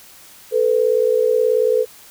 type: tone pair together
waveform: sine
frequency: 440 / 498.5 Hz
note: A4 / B4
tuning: 0 / +16 cents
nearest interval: major second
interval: 216 cents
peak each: -16 dBFS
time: 0.51-1.86 s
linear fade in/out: 50 ms
effects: white hiss -44 dBFS RMS until 2.1 s